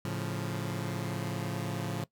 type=chord; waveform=sawtooth; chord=A augmented; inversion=none; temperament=equal with one note detuned; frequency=110 / 139.72 / 174.61 Hz; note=A2 / C#3 / E#3; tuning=0 / +14 / 0 cents; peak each=-33 dBFS; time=0.05-2.04 s; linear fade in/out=0 ms; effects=noise-tail reverb RT60 0.1 s tail -19 dB re dry